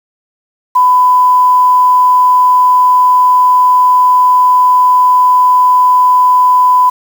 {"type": "tone with quantisation", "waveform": "sine", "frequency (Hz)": 1000, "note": "B5", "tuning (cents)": 21, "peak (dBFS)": -4, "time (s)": [0.75, 6.9], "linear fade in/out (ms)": 10, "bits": 5, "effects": []}